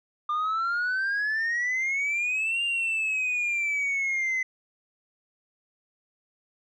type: exponential two-way sweep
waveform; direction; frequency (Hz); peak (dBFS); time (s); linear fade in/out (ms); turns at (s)
sine; up then down; 1195 to 2806 to 2029; -22; 0.29-4.43; 5; 2.63
effects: tanh soft clip ceiling -23 dBFS